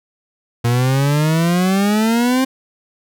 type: exponential sweep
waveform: 40% pulse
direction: up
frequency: 117 to 266 Hz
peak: -12 dBFS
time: 0.64-2.45 s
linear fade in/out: 10 ms
effects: none